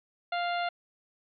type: harmonic tone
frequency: 698.5 Hz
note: F5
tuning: in tune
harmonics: 1 / 2 / 3 / 4 / 5 / 6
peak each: -29 / -35 / -39 / -41 / -43 / -45 dBFS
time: 0.32-0.69 s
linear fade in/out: 5 ms
effects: MP3 96 kbps